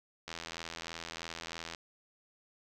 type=click train; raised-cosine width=0.2 ms; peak=-23 dBFS; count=123; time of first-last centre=0.28-1.748 s; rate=83.1 Hz; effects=none